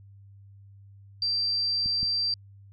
sine tone, 4699 Hz, D8, in tune, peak -24 dBFS, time 1.22-2.34 s, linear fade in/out 2 ms
clicks, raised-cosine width 5 ms, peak -27 / -24 dBFS, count 2, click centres 1.86 / 2.03 s
effects added 99 Hz sine -48 dBFS peak until 2.72 s

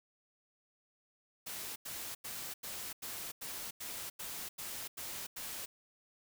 white noise bursts, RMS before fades -43 dBFS, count 11, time 1.46-5.66 s, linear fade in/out 10 ms, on 300 ms, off 90 ms, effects none

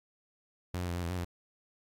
sawtooth tone with pitch steps, 89.7 / 89.1 / 86.2 / 88.5 / 84.6 / 91.4 / 87.1 Hz, F2 / F2 / F2 / F2 / E2 / F#2 / F2, +47 / +35 / -22 / +23 / +45 / -21 / -4 cents, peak -29 dBFS, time 0.74-1.244 s, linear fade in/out 0 ms, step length 72 ms, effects AAC 64 kbps

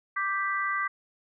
sine chord, G major, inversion second, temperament equal, 1174.7 / 1568 / 1975.5 Hz, D6 / G6 / B6, 0 / 0 / 0 cents, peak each -29 / -32 / -31 dBFS, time 0.16-0.88 s, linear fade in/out 10 ms, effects none

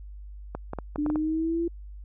clicks, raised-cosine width 1 ms, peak -18 dBFS, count 7, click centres 0.55 / 0.734 / 0.787 / 0.959 / 1.063 / 1.101 / 1.158 s
sine linear sweep, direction up, 293.7 to 341.1 Hz, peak -24 dBFS, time 0.98-1.68 s, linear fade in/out 5 ms
effects added 50 Hz sine -39 dBFS peak until 2.04 s

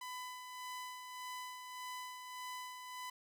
sawtooth tone with tremolo, 1002 Hz, B5, 25 cents sharp, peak -39 dBFS, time 0.01-3.1 s, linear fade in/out 5 ms, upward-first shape sine, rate 1.7 Hz, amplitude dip 45%, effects none

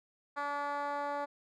10% pulse tone with band-pass filter sweep, 287.5 Hz, D4, 37 cents flat, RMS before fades -36 dBFS, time 0.36-1.26 s, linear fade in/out 20 ms, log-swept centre 1100 to 720 Hz, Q 1.6, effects none

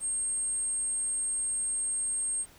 sine tone, 8510 Hz, C9, 28 cents sharp, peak -28 dBFS, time 0-2.46 s, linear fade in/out 50 ms, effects added 60 Hz sine -63 dBFS peak until 2.58 s + pink hiss -56 dBFS RMS until 2.58 s

